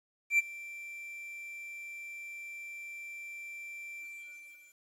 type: tone with ADSR envelope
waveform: triangle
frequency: 2349 Hz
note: D7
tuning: in tune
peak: -19 dBFS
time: 0.3-4.8 s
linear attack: 86 ms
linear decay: 23 ms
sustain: -21 dB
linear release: 810 ms
effects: resampled to 32000 Hz + 10-bit